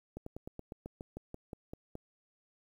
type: slowing click train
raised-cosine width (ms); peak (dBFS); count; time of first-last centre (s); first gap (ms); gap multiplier
2; -29; 13; 0.17-1.954; 94; 1.08
effects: 10-bit